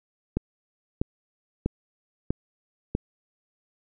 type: click train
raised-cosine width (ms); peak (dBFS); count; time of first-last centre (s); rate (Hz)
3; -11; 5; 0.37-2.951; 1.55
effects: none